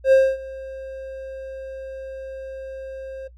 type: tone with ADSR envelope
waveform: triangle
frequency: 532 Hz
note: C5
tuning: 29 cents sharp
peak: -7 dBFS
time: 0.04-3.28 s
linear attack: 80 ms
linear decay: 250 ms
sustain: -22 dB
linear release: 11 ms
effects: noise-tail reverb RT60 0.1 s tail -17 dB re dry + added 60 Hz sine -44 dBFS peak until 3.37 s